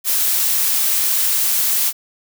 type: noise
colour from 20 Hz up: blue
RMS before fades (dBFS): -17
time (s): 0.04-1.93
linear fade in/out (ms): 50
effects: none